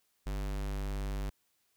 square tone, 49.48 Hz, G1, 17 cents sharp, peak -34 dBFS, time 0.26-1.3 s, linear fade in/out 10 ms, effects white hiss -75 dBFS RMS until 1.76 s

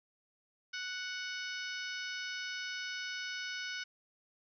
harmonic tone, 740 Hz, F#5, in tune, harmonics 2 / 3 / 4 / 5 / 6 / 7 / 8, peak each -41 / -45 / -46 / -49 / -50 / -47 / -52 dBFS, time 0.73-3.84 s, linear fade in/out 10 ms, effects none

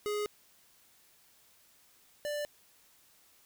square tone pair in turn, 417.1 / 589.6 Hz, G#4 / D5, +7 / +7 cents, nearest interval tritone, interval 600 cents, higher second, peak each -32 / -34 dBFS, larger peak first, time 0.06-0.26 / 2.25-2.45 s, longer neither, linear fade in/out 0 ms, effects white hiss -64 dBFS RMS until 3.45 s

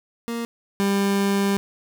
30% pulse tone pair in turn, 233.2 / 198.66 Hz, A#3 / G3, +1 / +23 cents, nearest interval minor third, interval 278 cents, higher first, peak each -23 / -16 dBFS, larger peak second, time 0.28-0.45 / 0.8-1.57 s, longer second, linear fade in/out 0 ms, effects none

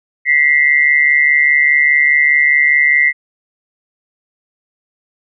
sine tone pair together, 1948.1 / 2093 Hz, B6 / C7, -24 / 0 cents, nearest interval minor second, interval 124 cents, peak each -11 dBFS, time 0.25-3.13 s, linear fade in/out 50 ms, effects none

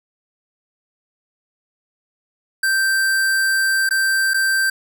square tone with dropouts, 1565 Hz, G6, 3 cents flat, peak -16 dBFS, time 2.63-4.7 s, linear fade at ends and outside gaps 5 ms, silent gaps 3.891-3.908 / 4.336-4.342 s, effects none

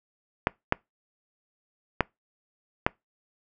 clicks, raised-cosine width 0.5 ms, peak -5 dBFS, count 4, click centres 0.471 / 0.724 / 2.007 / 2.865 s, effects noise-tail reverb RT60 0.2 s tail -25 dB re dry

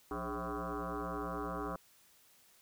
sine tone with frequency modulation, 415.3 Hz, G#4, in tune, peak -36 dBFS, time 0.11-1.76 s, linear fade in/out 2 ms, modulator 118 Hz, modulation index 7.7, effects white hiss -65 dBFS RMS until 2.61 s

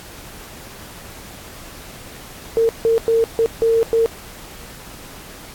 sine tone bursts at uneven times, 455.5 Hz, A#4, 40 cents flat, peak -12 dBFS, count 6, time 2.57-2.69 / 2.85-2.98 / 3.08-3.24 / 3.39-3.46 / 3.62-3.83 / 3.93-4.06 s, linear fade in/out 0 ms, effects pink hiss -38 dBFS RMS until 5.54 s + AAC 64 kbps

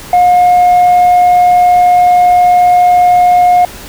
sine tone with tanh clipping, 716 Hz, F5, 43 cents sharp, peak -4 dBFS, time 0.13-3.65 s, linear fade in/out 2 ms, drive 1 dB, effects pink hiss -29 dBFS RMS until 3.88 s

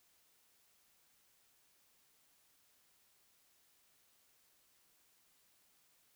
silence, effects white hiss -72 dBFS RMS until 6.15 s

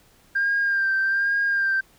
sine tone with vibrato, 1594 Hz, G6, 28 cents sharp, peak -18 dBFS, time 0.35-1.81 s, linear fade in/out 10 ms, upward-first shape sine, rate 1.2 Hz, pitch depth 34 cents each way, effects tanh soft clip ceiling -15 dBFS + pink hiss -57 dBFS RMS until 1.98 s

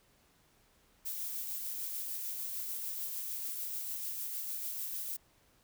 violet noise with tremolo, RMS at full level -38 dBFS, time 1.05-5.17 s, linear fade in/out 10 ms, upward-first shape sine, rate 6.7 Hz, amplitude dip 25%, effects pink hiss -68 dBFS RMS until 5.63 s

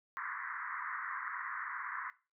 pink band-pass noise, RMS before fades -41 dBFS, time 0.17-2.1 s, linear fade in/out 0 ms, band 1000 to 2000 Hz, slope 96 dB/octave, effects noise-tail reverb RT60 0.3 s tail -17 dB re dry

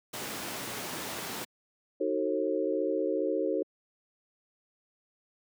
pink noise, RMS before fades -36 dBFS, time 0.13-1.45 s, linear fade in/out 10 ms
sine chord, D# diminished seventh, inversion none, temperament just, 311.1 / 373.4 / 448 / 537.6 Hz, D#4 / F#4 / A4 / C5, 0 / +16 / +31 / +47 cents, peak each -32 dBFS, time 2-3.63 s, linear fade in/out 10 ms
effects high-pass 200 Hz 12 dB/octave

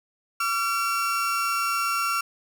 35% pulse tone pair together, 1147 / 1364 Hz, D6 / F6, -41 / -41 cents, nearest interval minor third, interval 300 cents, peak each -29 / -22 dBFS, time 0.4-2.21 s, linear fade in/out 5 ms, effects none

